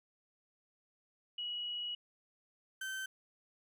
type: tone pair in turn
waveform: sine / 35% pulse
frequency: 2916 / 1544.7 Hz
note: F#7 / G6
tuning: -26 / -26 cents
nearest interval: major seventh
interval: 1100 cents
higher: first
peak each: -37 / -37 dBFS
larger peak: neither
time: 1.38-1.95 / 2.81-3.06 s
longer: first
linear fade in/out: 5 ms
effects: none